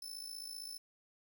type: tone with amplitude modulation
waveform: sawtooth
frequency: 5274 Hz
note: E8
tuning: in tune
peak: -38 dBFS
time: 0.02-0.78 s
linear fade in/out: 5 ms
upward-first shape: sine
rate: 55.4 Hz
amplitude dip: 75%
effects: 11-bit